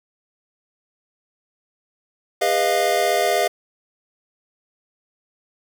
square chord, F half-diminished seventh, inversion first, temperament equal with one note detuned, 406.3 / 493.9 / 622.3 / 698.5 Hz, Ab4 / Cb5 / Eb5 / F5, -38 / 0 / 0 / 0 cents, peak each -25 / -26 / -23 / -21 dBFS, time 2.41-3.48 s, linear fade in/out 10 ms, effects none

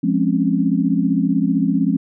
sine chord, Db major seventh, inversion first, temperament equal, 174.61 / 207.7 / 261.6 / 277.2 Hz, F3 / Ab3 / C4 / Db4, 0 / 0 / 0 / 0 cents, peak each -20 dBFS, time 0.03-1.97 s, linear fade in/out 10 ms, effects none

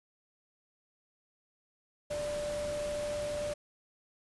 sine tone in noise, 590 Hz, D5, 8 cents sharp, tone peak -33 dBFS, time 2.1-3.54 s, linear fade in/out 10 ms, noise pink, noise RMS -43 dBFS, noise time 2.1-3.54 s, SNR +7 dB, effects resampled to 24000 Hz

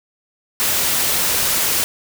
white noise, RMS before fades -18 dBFS, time 0.6-1.84 s, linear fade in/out 0 ms, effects none

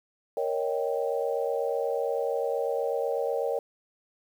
sine chord, Eb dominant seventh, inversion second, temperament equal, 466.2 / 554.4 / 622.3 / 784 Hz, Bb4 / Db5 / Eb5 / G5, 0 / 0 / 0 / 0 cents, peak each -29 / -30 / -34 / -35 dBFS, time 0.37-3.59 s, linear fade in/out 2 ms, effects 9-bit

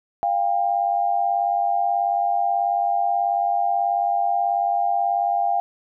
sine tone pair together, 699 / 797.4 Hz, F5 / G5, +1 / +29 cents, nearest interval major second, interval 228 cents, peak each -21 dBFS, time 0.23-5.6 s, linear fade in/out 0 ms, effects none

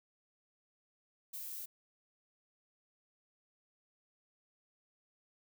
violet noise, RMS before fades -44 dBFS, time 1.33-1.66 s, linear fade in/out 10 ms, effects none

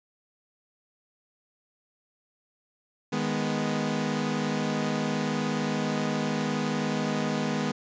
sawtooth chord, G# minor, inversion second, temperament equal, 155.56 / 207.7 / 246.9 Hz, D#3 / G#3 / B3, 0 / 0 / 0 cents, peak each -28 / -26 / -26 dBFS, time 3.12-7.72 s, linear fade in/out 10 ms, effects resampled to 16000 Hz

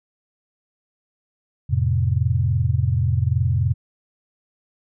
sine chord, F major, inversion none, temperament equal, 87.31 / 110 / 130.81 Hz, F2 / A2 / C3, 0 / 0 / 0 cents, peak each -21 dBFS, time 1.69-3.74 s, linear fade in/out 20 ms, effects none

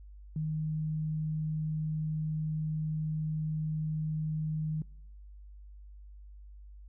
sine tone, 155.56 Hz, D#3, in tune, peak -30 dBFS, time 0.36-4.82 s, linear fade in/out 2 ms, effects noise-tail reverb RT60 0.7 s tail -24 dB re dry + added 50 Hz sine -47 dBFS peak until 6.88 s

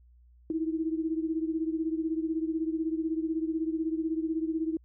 sine beating tone pair, 317.8 / 333.8 Hz, D#4 / E4, +37 / +22 cents, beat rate 16 Hz, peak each -29 / -33 dBFS, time 0.5-4.77 s, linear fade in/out 2 ms, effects added 60 Hz sine -55 dBFS peak until 4.84 s

